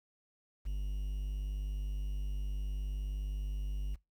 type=tone with quantisation; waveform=triangle; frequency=49.7 Hz; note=G1; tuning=25 cents sharp; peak=-31 dBFS; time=0.65-3.96 s; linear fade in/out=20 ms; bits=10; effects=noise-tail reverb RT60 0.2 s tail -21 dB re dry